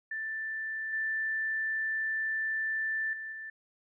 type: tone with level steps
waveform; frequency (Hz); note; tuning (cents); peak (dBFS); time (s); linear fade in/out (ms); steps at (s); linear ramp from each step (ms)
sine; 1768; A6; +8; -33 / -29 / -37 / -39; 0.11-3.5; 5; 0.93 / 3.13 / 3.32; 2
effects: none